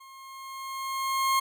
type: tone with level ramp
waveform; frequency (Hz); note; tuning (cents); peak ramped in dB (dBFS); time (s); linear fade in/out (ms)
40% pulse; 1072; C6; +42; -47 to -20; 0-1.4; 10
effects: none